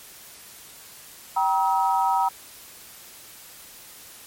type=tone cluster; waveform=sine; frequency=774 / 951 / 1282 Hz; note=G5 / A#5 / E6; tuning=-22 / +34 / -49 cents; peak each=-23 / -21 / -27 dBFS; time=1.36-2.29 s; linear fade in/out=10 ms; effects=white hiss -45 dBFS RMS until 4.26 s + MP3 64 kbps